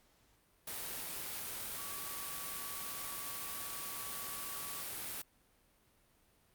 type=tone in noise; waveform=sine; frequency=1139 Hz; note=C#6; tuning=47 cents sharp; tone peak=-50 dBFS; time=1.78-4.82 s; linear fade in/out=5 ms; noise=white; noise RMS=-42 dBFS; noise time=0.67-5.22 s; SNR=-11 dB; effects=pink hiss -70 dBFS RMS until 6.54 s + Opus 48 kbps